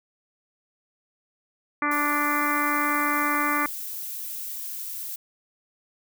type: harmonic tone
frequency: 293.2 Hz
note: D4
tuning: 3 cents flat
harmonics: 1 / 2 / 3 / 4 / 5 / 6 / 7 / 8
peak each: -29 / -37 / -33 / -25 / -31 / -32 / -30 / -36 dBFS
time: 1.82-3.66 s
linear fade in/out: 2 ms
type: noise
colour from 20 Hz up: violet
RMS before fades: -34 dBFS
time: 1.91-5.16 s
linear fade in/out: 5 ms
effects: none